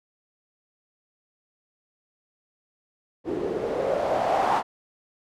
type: noise with low-pass filter sweep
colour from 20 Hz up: blue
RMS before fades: -25 dBFS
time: 3.24-4.63 s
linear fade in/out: 50 ms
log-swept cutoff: 350 to 890 Hz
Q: 4.3
effects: none